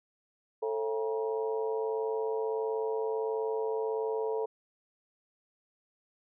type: harmonic tone with a mistuned harmonic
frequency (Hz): 135.8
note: C#3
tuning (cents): -35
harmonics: 3 / 4 / 5 / 6 / 7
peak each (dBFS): -30 / -40 / -43 / -45 / -40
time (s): 0.62-4.46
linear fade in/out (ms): 10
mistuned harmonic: 3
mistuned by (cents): +140
effects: none